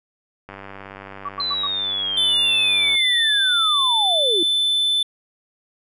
click train, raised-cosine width 0.5 ms, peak -21 dBFS, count 242, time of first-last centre 0.49-2.952 s, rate 97.9 Hz
sine tone bursts, 1142 Hz, D6, 49 cents flat, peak -24 dBFS, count 4, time 1.25-1.67 s, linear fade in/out 5 ms, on 39 ms, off 88 ms
sine linear sweep, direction down, 4100 to 317.2 Hz, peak -21 dBFS, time 1.4-4.43 s, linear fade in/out 2 ms
triangle tone, 3520 Hz, A7, in tune, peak -15 dBFS, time 2.17-5.03 s, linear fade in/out 5 ms
effects resampled to 32000 Hz

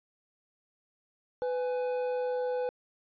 triangle tone pair together, 499.6 / 833 Hz, B4 / G#5, +20 / +5 cents, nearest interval major sixth, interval 885 cents, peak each -27 / -37 dBFS, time 1.42-2.69 s, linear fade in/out 0 ms, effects resampled to 11025 Hz

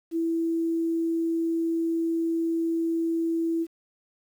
sine tone, 330.5 Hz, E4, 5 cents sharp, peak -23 dBFS, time 0.11-3.67 s, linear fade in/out 50 ms, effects 9-bit

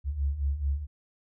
sine beating tone pair, 67.2 / 71.8 Hz, C2 / D2, +47 / -39 cents, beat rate 4.6 Hz, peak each -32 / -27 dBFS, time 0.04-0.87 s, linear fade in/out 50 ms, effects none

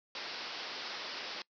white low-pass noise, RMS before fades -42 dBFS, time 0.15-1.42 s, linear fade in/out 2 ms, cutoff 5400 Hz, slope 96 dB/octave, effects noise-tail reverb RT60 0.1 s tail -23 dB re dry + high-pass 300 Hz 12 dB/octave

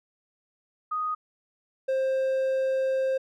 sine / triangle tone pair in turn, 1244.5 / 528.7 Hz, D#6 / C5, 0 / +18 cents, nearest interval octave + minor third, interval 1482 cents, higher first, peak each -26 / -21 dBFS, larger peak second, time 0.91-1.15 / 1.88-3.18 s, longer second, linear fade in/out 10 ms, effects none

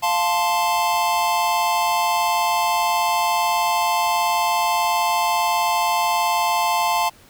square chord, F major, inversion none, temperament equal, 698.5 / 880 / 1046.5 Hz, F5 / A5 / C6, 0 / 0 / 0 cents, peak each -24 / -21 / -24 dBFS, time 0.02-7.1 s, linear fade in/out 20 ms, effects pink hiss -50 dBFS RMS until 7.29 s

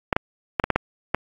clicks, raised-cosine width 0.5 ms, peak -4 dBFS, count 7, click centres 0.128 / 0.165 / 0.598 / 0.64 / 0.703 / 0.76 / 1.146 s, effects AAC 48 kbps

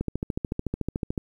click train, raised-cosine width 3 ms, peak -14 dBFS, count 17, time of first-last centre 0.01-1.178 s, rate 13.7 Hz, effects 9-bit

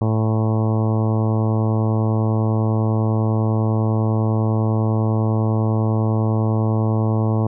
harmonic tone, 110 Hz, A2, in tune, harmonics 1 / 2 / 3 / 4 / 5 / 6 / 7 / 8 / 9 / 10, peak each -17 / -23 / -27 / -29 / -31 / -33 / -34 / -35 / -36 / -37 dBFS, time 0.01-7.47 s, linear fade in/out 5 ms, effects none

